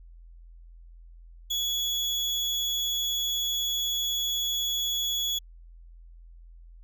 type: tone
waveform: 35% pulse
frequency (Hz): 3378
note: G#7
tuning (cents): +29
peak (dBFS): -24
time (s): 1.5-5.39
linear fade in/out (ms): 10
effects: added 42 Hz sine -46 dBFS peak until 6.83 s